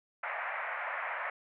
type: band-pass noise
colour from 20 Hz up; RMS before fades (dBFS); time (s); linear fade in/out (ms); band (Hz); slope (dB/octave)
white; -37; 0.23-1.3; 5; 580 to 2200; 48
effects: none